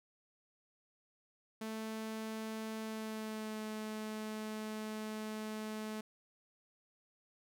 sawtooth tone with pitch glide, 220 to 216 Hz, A3 to A3, 0 to -32 cents, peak -36 dBFS, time 1.61-6.01 s, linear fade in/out 5 ms, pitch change -32 cents, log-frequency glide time 2.81-3.61 s, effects none

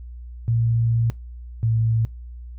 sine tone pair in turn, 115.6 / 112.96 Hz, A#2 / A2, -14 / +46 cents, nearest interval unison, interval 40 cents, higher first, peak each -17 dBFS, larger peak neither, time 0.48-1.1 / 1.63-2.05 s, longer first, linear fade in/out 0 ms, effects noise-tail reverb RT60 0.2 s tail -21 dB re dry + added 60 Hz sine -34 dBFS peak until 2.58 s

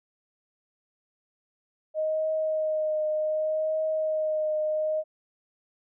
sine tone with vibrato, 622.3 Hz, D#5, in tune, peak -24 dBFS, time 1.94-5.04 s, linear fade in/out 50 ms, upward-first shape triangle, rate 0.66 Hz, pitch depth 22 cents each way, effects none

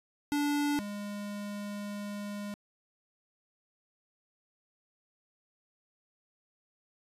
square tone pair in turn, 290.6 / 204.8 Hz, D4 / G#3, -18 / -24 cents, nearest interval tritone, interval 606 cents, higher first, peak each -28 / -37 dBFS, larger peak first, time 0.32-0.79 / 0.79-2.54 s, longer second, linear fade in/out 0 ms, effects resampled to 32000 Hz

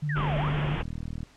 sine tone with vibrato, 147.7 Hz, D3, 10 cents sharp, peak -26 dBFS, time 0.02-0.76 s, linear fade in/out 10 ms, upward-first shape square, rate 10 Hz, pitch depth 32 cents each way
sine exponential two-way sweep, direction down then up, 1956 to 570 to 1412 Hz, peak -31 dBFS, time 0.09-0.49 s, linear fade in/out 5 ms, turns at 0.37 s
pink low-pass noise, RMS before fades -32 dBFS, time 0.15-0.83 s, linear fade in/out 20 ms, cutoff 3300 Hz, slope 96 dB/octave
click train, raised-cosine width 5 ms, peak -23 dBFS, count 19, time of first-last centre 0.78-1.231 s, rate 39.9 Hz
effects pink hiss -57 dBFS RMS until 1.36 s + low-pass 7000 Hz 12 dB/octave

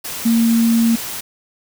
sine tone in noise, 230 Hz, A#3, 23 cents flat, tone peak -11 dBFS, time 0.25-0.96 s, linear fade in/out 10 ms, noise white, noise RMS -27 dBFS, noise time 0.04-1.21 s, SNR +13 dB, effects none

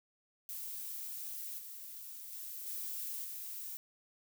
violet noise with level steps, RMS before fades -43 / -48 / -45 / -41 / -44 dBFS, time 0.49-3.77 s, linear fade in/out 0 ms, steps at 1.58 / 2.32 / 2.66 / 3.24 s, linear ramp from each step 10 ms, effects none

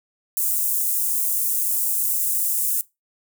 white high-pass noise, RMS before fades -22 dBFS, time 0.37-2.81 s, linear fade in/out 0 ms, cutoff 8200 Hz, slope 24 dB/octave, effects noise-tail reverb RT60 0.2 s tail -20 dB re dry

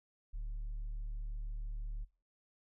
sine tone, 36.94 Hz, D1, 11 cents sharp, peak -35 dBFS, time 0.33-2.05 s, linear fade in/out 20 ms, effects noise-tail reverb RT60 0.3 s tail -20 dB re dry + tanh soft clip ceiling -37 dBFS

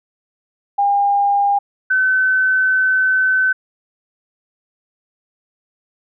sine tone pair in turn, 806 / 1521.5 Hz, G5 / F#6, +48 / +48 cents, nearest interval major seventh, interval 1100 cents, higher second, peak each -12 / -12 dBFS, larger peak neither, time 0.78-1.59 / 1.9-3.53 s, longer second, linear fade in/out 10 ms, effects none

